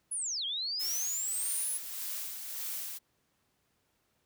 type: linear two-way sweep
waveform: sine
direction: down then up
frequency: 10548 to 3136 to 10548 Hz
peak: -32 dBFS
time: 0.11-1.78 s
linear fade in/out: 10 ms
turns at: 0.45 s
type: noise with tremolo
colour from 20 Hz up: blue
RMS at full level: -37 dBFS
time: 0.79-2.99 s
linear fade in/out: 20 ms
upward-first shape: sine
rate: 1.7 Hz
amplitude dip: 45%
effects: pink hiss -75 dBFS RMS until 4.25 s + high-pass 60 Hz 12 dB/octave